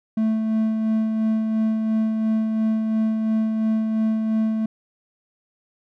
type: tone with tremolo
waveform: triangle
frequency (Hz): 220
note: A3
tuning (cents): 0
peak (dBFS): -15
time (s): 0.17-4.66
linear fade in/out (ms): 5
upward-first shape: sine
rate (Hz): 2.9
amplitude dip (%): 35
effects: none